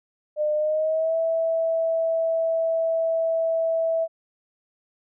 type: tone with pitch glide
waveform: sine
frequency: 604 to 654.9 Hz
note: D5 to E5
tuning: +48 to -11 cents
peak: -20 dBFS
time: 0.36-4.08 s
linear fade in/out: 50 ms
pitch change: +141 cents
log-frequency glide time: 0.55-1.16 s
effects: none

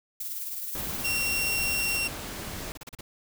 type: noise with tremolo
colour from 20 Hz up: violet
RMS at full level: -33 dBFS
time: 0.2-1.97 s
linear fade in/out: 5 ms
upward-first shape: sine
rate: 19 Hz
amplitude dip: 40%
type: noise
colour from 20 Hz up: pink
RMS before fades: -37 dBFS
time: 0.75-2.72 s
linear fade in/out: 0 ms
type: tone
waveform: sawtooth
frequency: 2738 Hz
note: F7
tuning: 35 cents flat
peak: -23 dBFS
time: 1.04-2.08 s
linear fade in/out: 10 ms
type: noise bursts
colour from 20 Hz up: pink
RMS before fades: -41 dBFS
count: 5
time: 2.75-3.01 s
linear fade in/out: 5 ms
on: 24 ms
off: 35 ms
effects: none

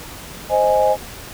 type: chord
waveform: sine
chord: Ab major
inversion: first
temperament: equal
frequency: 523.3 / 622.3 / 830.6 Hz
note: C5 / Eb5 / Ab5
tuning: 0 / 0 / 0 cents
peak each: -17 dBFS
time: 0.49-0.97 s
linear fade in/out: 50 ms
effects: pink hiss -35 dBFS RMS until 1.33 s

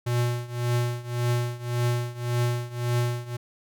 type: tone with tremolo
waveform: square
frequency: 120.8 Hz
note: B2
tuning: 38 cents flat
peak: -21 dBFS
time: 0.06-3.37 s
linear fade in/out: 10 ms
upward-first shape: triangle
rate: 1.8 Hz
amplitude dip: 90%
effects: none

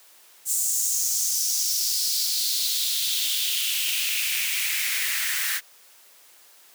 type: noise with high-pass filter sweep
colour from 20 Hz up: white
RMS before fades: -25 dBFS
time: 0.45-5.61 s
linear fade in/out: 50 ms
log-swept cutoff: 7700 to 1700 Hz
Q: 3.5
effects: white hiss -53 dBFS RMS until 6.74 s + high-pass 400 Hz 12 dB/octave

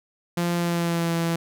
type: tone with pitch glide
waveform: sawtooth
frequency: 172.8 to 167.3 Hz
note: F3 to E3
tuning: -18 to +26 cents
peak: -18 dBFS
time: 0.37-1.36 s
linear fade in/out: 5 ms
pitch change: -56 cents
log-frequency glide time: 0.56-1.14 s
effects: none

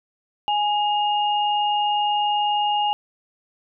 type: tone pair together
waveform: sine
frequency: 830.6 / 2842 Hz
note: G#5 / F7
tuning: 0 / +30 cents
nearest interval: octave + major sixth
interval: 2130 cents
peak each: -19 / -26 dBFS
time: 0.48-2.93 s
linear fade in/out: 0 ms
effects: none

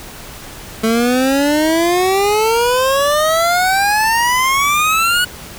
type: exponential sweep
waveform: 25% pulse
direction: up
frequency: 220 to 1475 Hz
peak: -8 dBFS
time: 0.83-5.25 s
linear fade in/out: 10 ms
effects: pink hiss -33 dBFS RMS until 5.58 s

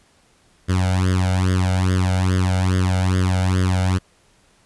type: tone with flanger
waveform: sawtooth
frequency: 92.5 Hz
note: F#2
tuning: in tune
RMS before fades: -18 dBFS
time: 0.68-3.99 s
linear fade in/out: 20 ms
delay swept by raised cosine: 0.6 to 1.4 ms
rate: 2.4 Hz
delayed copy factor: +0.95
effects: pink hiss -57 dBFS RMS until 4.65 s + resampled to 24000 Hz

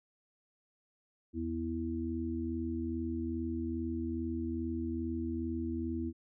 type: harmonic tone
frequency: 82.41 Hz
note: E2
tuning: in tune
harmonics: 1 / 3 / 4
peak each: -39 / -37 / -37 dBFS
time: 1.33-6.13 s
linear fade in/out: 50 ms
effects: none

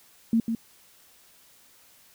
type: tone with echo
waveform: sine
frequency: 227.7 Hz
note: A#3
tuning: 40 cents flat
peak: -18 dBFS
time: 0.33-0.4 s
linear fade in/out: 2 ms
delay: 150 ms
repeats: 1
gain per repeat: -6 dB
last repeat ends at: 0.55 s
effects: white hiss -57 dBFS RMS until 2.14 s

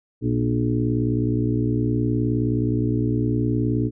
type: harmonic tone with a mistuned harmonic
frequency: 59.3 Hz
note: A#1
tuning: 30 cents sharp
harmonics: 1 / 2 / 4 / 5 / 6 / 7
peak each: -33 / -22 / -26 / -24 / -31 / -31 dBFS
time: 0.21-3.91 s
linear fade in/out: 50 ms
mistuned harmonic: 7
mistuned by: +43 cents
effects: none

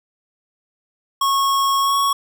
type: tone with pitch glide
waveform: square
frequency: 1097 to 1111 Hz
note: C#6 to C#6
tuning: -18 to +4 cents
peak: -16 dBFS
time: 1.21-2.13 s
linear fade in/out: 5 ms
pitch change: +22 cents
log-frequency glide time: 1.79-1.96 s
effects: none

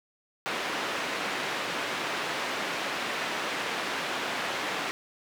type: band-pass noise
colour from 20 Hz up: white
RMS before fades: -32 dBFS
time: 0.46-4.91 s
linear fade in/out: 0 ms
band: 230 to 2400 Hz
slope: 12 dB/octave
effects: none

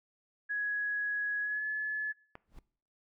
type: tone with pitch glide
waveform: sine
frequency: 1672 to 1716 Hz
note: G#6 to A6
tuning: +11 to -44 cents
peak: -31 dBFS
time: 0.49-2.13 s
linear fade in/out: 20 ms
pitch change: +45 cents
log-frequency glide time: 1.41-1.65 s
type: click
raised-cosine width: 0.5 ms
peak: -30 dBFS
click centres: 2.354 s
type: noise with exponential growth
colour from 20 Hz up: brown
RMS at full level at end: -46 dBFS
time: 2.44-2.59 s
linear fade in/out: 2 ms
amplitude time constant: 32 ms
effects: noise-tail reverb RT60 0.5 s tail -20 dB re dry

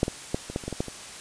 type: clicks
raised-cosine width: 2 ms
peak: -7 / -15 / -11 / -21 / -13 / -26 / -17 / -18 / -12 / -22 dBFS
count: 10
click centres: 0.031 / 0.081 / 0.345 / 0.5 / 0.561 / 0.638 / 0.68 / 0.727 / 0.805 / 0.883 s
effects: white hiss -41 dBFS RMS until 1.2 s + resampled to 22050 Hz

